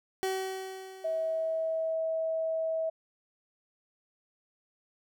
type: tone with exponential decay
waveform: 30% pulse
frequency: 380 Hz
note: F#4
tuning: 46 cents sharp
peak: -25 dBFS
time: 0.23-1.94 s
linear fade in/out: 0 ms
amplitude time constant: 370 ms
type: tone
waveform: sine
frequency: 646 Hz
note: E5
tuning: 35 cents flat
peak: -28 dBFS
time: 1.04-2.9 s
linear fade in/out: 10 ms
effects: none